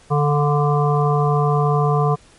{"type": "harmonic tone with a mistuned harmonic", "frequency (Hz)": 146.83, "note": "D3", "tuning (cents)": 0, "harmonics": [1, 3, 5, 7, 8], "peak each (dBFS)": [-16, -21, -23, -24, -25], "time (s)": [0.1, 2.16], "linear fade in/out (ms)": 20, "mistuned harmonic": 5, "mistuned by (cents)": -27, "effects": ["pink hiss -50 dBFS RMS until 2.38 s", "MP3 48 kbps"]}